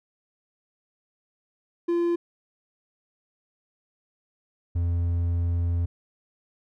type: tone pair in turn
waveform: triangle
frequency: 343.5 / 85.88 Hz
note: F4 / F2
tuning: -29 / -29 cents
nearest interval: 2 octaves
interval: 2400 cents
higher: first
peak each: -19 / -20 dBFS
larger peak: first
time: 1.88-2.16 / 4.75-5.86 s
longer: second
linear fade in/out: 10 ms
effects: none